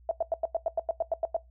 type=tone bursts; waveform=sine; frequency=659.3 Hz; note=E5; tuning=in tune; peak=-23 dBFS; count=12; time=0.09-1.366 s; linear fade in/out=2 ms; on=22 ms; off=92 ms; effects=noise-tail reverb RT60 0.2 s tail -20 dB re dry + added 60 Hz sine -53 dBFS peak until 1.5 s